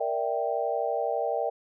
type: chord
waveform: sine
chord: E half-diminished seventh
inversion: second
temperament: equal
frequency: 466.2 / 587.3 / 659.3 / 784 Hz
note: Bb4 / D5 / E5 / G5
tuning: 0 / 0 / 0 / 0 cents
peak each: -31 dBFS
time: 0-1.5 s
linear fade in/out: 10 ms
effects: none